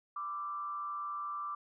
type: tone with frequency modulation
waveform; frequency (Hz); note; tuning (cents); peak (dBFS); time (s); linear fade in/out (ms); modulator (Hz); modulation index
sine; 1174.7; D6; 0; -36; 0.16-1.55; 5; 165; 0.43
effects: none